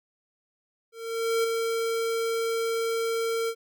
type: tone with ADSR envelope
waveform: square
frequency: 456.3 Hz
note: A#4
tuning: 37 cents flat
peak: -22 dBFS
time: 0.92-3.55 s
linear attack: 520 ms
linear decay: 6 ms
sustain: -4 dB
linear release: 66 ms
effects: none